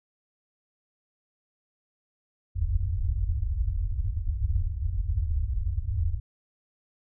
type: low-pass noise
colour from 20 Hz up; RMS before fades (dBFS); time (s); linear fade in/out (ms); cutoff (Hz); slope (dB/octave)
white; -27; 2.55-6.2; 10; 100; 96
effects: none